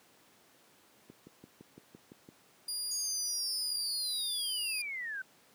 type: click train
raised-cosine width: 3 ms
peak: -34 dBFS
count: 8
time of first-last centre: 1.1-2.288 s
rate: 5.89 Hz
type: tone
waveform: 25% pulse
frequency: 4836 Hz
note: D8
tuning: 50 cents sharp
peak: -30 dBFS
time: 2.68-4.82 s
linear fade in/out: 5 ms
type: linear sweep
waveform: sine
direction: down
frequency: 6700 to 1500 Hz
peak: -36 dBFS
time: 2.91-5.22 s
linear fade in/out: 5 ms
effects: pink hiss -63 dBFS RMS until 5.54 s + high-pass 200 Hz 12 dB/octave